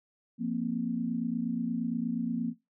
sine chord, F suspended fourth, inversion none, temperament equal, 174.61 / 233.1 / 261.6 Hz, F3 / Bb3 / C4, 0 / 0 / 0 cents, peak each -36 / -30 / -35 dBFS, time 0.38-2.54 s, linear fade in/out 50 ms, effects noise-tail reverb RT60 0.2 s tail -17 dB re dry

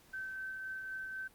sine tone with tremolo, 1541 Hz, G6, 30 cents flat, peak -38 dBFS, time 0.13-1.28 s, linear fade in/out 10 ms, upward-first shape sine, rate 3.9 Hz, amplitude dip 25%, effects pink hiss -63 dBFS RMS until 1.34 s + Opus 48 kbps

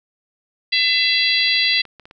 harmonic tone, 672 Hz, E5, 33 cents sharp, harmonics 3 / 4 / 5 / 6 / 7, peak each -21 / -21 / -21 / -21 / -21 dBFS, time 0.72-1.82 s, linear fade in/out 10 ms
clicks, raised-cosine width 0.3 ms, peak -26 dBFS, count 10, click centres 1.408 / 1.477 / 1.562 / 1.652 / 1.735 / 1.778 / 1.853 / 1.997 / 2.055 / 2.111 s
effects none

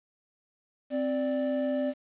triangle tone pair together, 261.6 / 587.8 Hz, C4 / D5, 0 / +1 cents, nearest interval octave + major second, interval 1401 cents, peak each -27 dBFS, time 0.9-1.94 s, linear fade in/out 50 ms, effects resampled to 8000 Hz + 9-bit

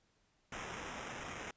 white noise with sample-and-hold, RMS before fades -45 dBFS, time 0.52-1.51 s, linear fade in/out 2 ms, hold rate 4410 Hz, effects pink hiss -75 dBFS RMS until 1.56 s + resampled to 16000 Hz

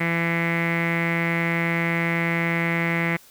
sawtooth tone with low-pass filter, 168.1 Hz, E3, 34 cents sharp, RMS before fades -23 dBFS, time 0-3.17 s, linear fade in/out 10 ms, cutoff 2100 Hz, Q 9.4, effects white hiss -51 dBFS RMS until 3.3 s

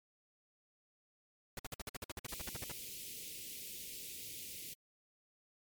pink noise bursts, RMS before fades -43 dBFS, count 16, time 1.57-2.717 s, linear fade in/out 2 ms, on 22 ms, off 53 ms
white band-stop noise, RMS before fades -47 dBFS, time 2.28-4.74 s, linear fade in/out 10 ms, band 510 to 2200 Hz, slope 48 dB/octave
effects MP3 96 kbps

